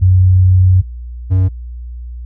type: tone pair in turn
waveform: sine / triangle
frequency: 92.5 / 93.47 Hz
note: F#2 / F#2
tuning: 0 / +18 cents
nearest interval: unison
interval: 18 cents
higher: second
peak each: -5 / -6 dBFS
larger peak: first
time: 0.01-0.82 / 1.3-1.49 s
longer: first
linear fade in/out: 20 ms
effects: added 60 Hz sine -24 dBFS peak until 2.25 s